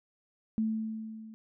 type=tone with level ramp; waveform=sine; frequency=220.1 Hz; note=A3; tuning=1 cent sharp; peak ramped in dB=-25 to -45 dBFS; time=0.58-1.34 s; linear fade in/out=0 ms; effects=none